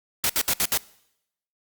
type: noise bursts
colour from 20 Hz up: white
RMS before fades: -22 dBFS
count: 5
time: 0.24-0.774 s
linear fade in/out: 0 ms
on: 54 ms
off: 66 ms
effects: noise-tail reverb RT60 0.8 s tail -22 dB re dry + Opus 48 kbps